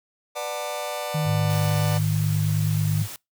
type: chord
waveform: sawtooth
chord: B minor seventh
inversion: none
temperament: just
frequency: 493.9 / 592.7 / 740.8 / 889 Hz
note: B4 / D5 / F#5 / A5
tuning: 0 / +16 / +2 / +18 cents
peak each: -32 / -26 / -30 / -32 dBFS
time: 0.35-1.99 s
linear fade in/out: 20 ms
type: tone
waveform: sine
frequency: 154.4 Hz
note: D#3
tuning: 13 cents flat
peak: -22 dBFS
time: 1.14-3.03 s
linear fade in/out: 10 ms
type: tone with vibrato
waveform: sine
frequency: 105.1 Hz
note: G#2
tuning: 21 cents sharp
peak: -23 dBFS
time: 1.24-3.08 s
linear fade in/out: 50 ms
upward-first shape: triangle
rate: 2.2 Hz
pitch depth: 13 cents each way
type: noise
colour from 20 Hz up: white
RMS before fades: -37 dBFS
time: 1.5-3.16 s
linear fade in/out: 0 ms
effects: noise-tail reverb RT60 0.2 s tail -25 dB re dry